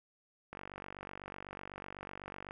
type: click train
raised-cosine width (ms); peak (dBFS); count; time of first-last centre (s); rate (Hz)
0.5; -29; 96; 0.53-2.509; 48
effects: none

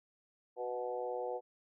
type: harmonic tone with a mistuned harmonic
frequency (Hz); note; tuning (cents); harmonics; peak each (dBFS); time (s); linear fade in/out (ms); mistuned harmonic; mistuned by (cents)
123.47; B2; 0; 3 / 4 / 5 / 6 / 7; -44 / -38 / -46 / -43 / -46; 0.56-1.41; 50; 6; -16
effects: none

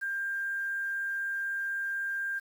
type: tone with quantisation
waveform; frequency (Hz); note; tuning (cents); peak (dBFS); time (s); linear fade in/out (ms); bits
sine; 1594; G6; +28; -30; 0.01-2.4; 20; 9
effects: none

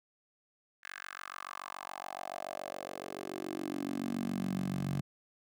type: tone with high-pass filter sweep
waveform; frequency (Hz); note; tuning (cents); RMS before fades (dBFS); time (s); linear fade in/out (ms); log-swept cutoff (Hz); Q
10% pulse; 47.07; F#1; +30; -39; 0.83-5.01; 10; 1700 to 140; 3.8
effects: none

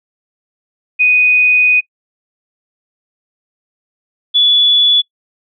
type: tone pair in turn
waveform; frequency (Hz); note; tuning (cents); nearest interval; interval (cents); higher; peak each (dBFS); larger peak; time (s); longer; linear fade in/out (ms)
sine; 2489 / 3430; D#7 / A7; 0 / -45; tritone; 555; second; -7; neither; 0.99-1.81 / 4.34-5.02; first; 20
effects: noise-tail reverb RT60 0.1 s tail -23 dB re dry

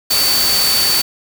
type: tone in noise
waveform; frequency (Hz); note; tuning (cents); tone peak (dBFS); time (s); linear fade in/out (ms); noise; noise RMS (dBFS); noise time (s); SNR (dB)
sine; 4529; C#8; +36; -14; 0.1-1.02; 10; white; -17; 0.1-1.02; 0
effects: none

